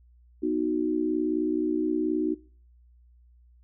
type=chord; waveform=sine; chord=B major; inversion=none; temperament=equal; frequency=246.9 / 311.1 / 370 Hz; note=B3 / D#4 / F#4; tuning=0 / 0 / 0 cents; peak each=-32 / -26 / -28 dBFS; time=0.42-2.35 s; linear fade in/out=20 ms; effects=noise-tail reverb RT60 0.4 s tail -20 dB re dry + added 60 Hz sine -54 dBFS peak until 3.63 s